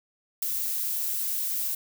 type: noise with ADSR envelope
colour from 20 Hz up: violet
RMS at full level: -24 dBFS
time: 0.42-1.75 s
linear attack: 7 ms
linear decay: 6 ms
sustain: -5 dB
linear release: 6 ms
effects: none